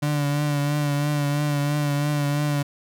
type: tone with vibrato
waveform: 35% pulse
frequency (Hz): 145.8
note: D3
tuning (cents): -12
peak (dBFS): -19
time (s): 0.02-2.63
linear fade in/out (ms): 10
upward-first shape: triangle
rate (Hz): 3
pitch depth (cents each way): 39
effects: none